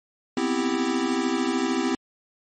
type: chord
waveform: square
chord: C major seventh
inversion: third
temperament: equal with one note detuned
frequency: 248.2 / 261.6 / 329.6 / 392 Hz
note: B3 / C4 / E4 / G4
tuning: +9 / 0 / 0 / 0 cents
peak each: -30 / -27 / -28 / -30 dBFS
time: 0.37-1.95 s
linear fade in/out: 2 ms
effects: MP3 32 kbps